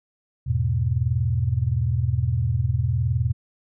sine chord, E major, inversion none, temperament equal, 82.41 / 103.83 / 123.47 Hz, E2 / G#2 / B2, 0 / 0 / 0 cents, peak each -25 / -25 / -22 dBFS, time 0.46-3.33 s, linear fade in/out 20 ms, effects none

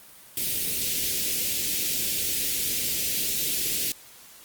white band-stop noise, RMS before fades -27 dBFS, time 0.37-3.92 s, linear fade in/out 2 ms, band 470 to 2300 Hz, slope 24 dB/octave, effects white hiss -49 dBFS RMS until 4.44 s + Opus 32 kbps

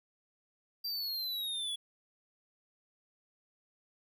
square exponential sweep, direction down, 4744 to 3364 Hz, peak -35 dBFS, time 0.84-1.76 s, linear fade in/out 10 ms, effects none

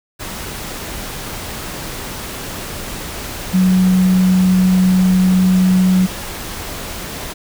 sine tone in noise, 185 Hz, F#3, in tune, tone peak -9 dBFS, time 3.53-6.07 s, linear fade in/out 20 ms, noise pink, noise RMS -27 dBFS, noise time 0.19-7.34 s, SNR +15 dB, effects none

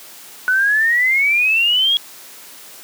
sine exponential sweep, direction up, 1480 to 3337 Hz, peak -12 dBFS, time 0.48-1.97 s, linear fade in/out 0 ms, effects white hiss -39 dBFS RMS until 2.83 s + high-pass 200 Hz 12 dB/octave

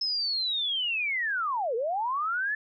sine linear two-way sweep, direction down then up, 5220 to 434.1 to 1761 Hz, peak -26 dBFS, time 0.01-2.55 s, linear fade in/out 5 ms, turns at 1.75 s, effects none

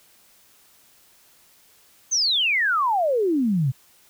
sine exponential sweep, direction down, 6440 to 122.4 Hz, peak -18 dBFS, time 2.11-3.72 s, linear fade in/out 20 ms, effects white hiss -56 dBFS RMS until 4.09 s

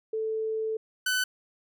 sine / sawtooth tone pair in turn, 440 / 1505 Hz, A4 / F#6, 0 / +29 cents, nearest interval octave + major sixth, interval 2129 cents, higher second, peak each -27 / -21 dBFS, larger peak second, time 0.13-0.77 / 1.06-1.24 s, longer first, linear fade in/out 5 ms, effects none

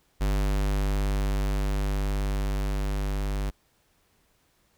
square tone with level ramp, 49.56 Hz, G1, 20 cents sharp, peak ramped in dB -23 to -27 dBFS, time 0.2-3.51 s, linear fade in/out 20 ms, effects pink hiss -67 dBFS RMS until 4.77 s

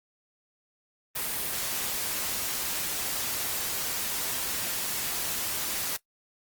white noise, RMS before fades -31 dBFS, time 1.15-5.97 s, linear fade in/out 10 ms, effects noise-tail reverb RT60 0.1 s tail -20 dB re dry + Opus 32 kbps

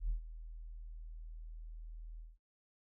sine tone with ADSR envelope, 40.18 Hz, E1, 44 cents flat, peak -29 dBFS, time 0-2.38 s, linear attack 91 ms, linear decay 110 ms, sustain -16 dB, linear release 190 ms, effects noise-tail reverb RT60 0.1 s tail -20 dB re dry + tanh soft clip ceiling -29 dBFS

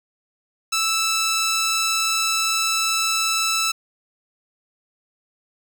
10% pulse tone, 1318.5 Hz, E6, in tune, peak -11 dBFS, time 0.72-3.72 s, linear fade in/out 10 ms, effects none

